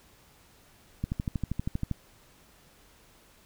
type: click train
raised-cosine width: 5 ms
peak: -17 dBFS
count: 12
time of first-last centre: 1.04-1.913 s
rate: 12.6 Hz
effects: pink hiss -59 dBFS RMS until 3.45 s